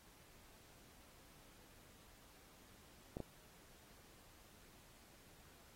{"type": "clicks", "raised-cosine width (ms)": 2, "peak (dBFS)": -30, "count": 2, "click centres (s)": [3.169, 3.203], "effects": ["pink hiss -65 dBFS RMS until 5.75 s", "AAC 48 kbps"]}